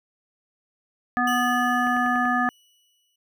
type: harmonic tone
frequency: 246.1 Hz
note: B3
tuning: 6 cents flat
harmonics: 1 / 3 / 5 / 7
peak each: -25 / -25 / -25 / -25 dBFS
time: 1.17-2.49 s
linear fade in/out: 0 ms
type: tone with exponential decay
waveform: sawtooth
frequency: 2945 Hz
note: F#7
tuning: 9 cents flat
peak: -26 dBFS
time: 1.27-3.16 s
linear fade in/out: 5 ms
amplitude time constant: 410 ms
type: click train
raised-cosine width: 0.5 ms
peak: -23 dBFS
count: 5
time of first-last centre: 1.87-2.255 s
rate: 10.4 Hz
effects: none